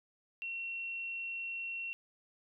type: tone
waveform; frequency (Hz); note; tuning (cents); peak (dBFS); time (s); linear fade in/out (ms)
sine; 2725; F7; -43; -37; 0.42-1.93; 0
effects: none